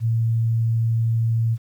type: tone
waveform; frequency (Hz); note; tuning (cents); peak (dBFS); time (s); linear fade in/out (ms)
sine; 114.1; A#2; -37; -17; 0-1.58; 50
effects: 9-bit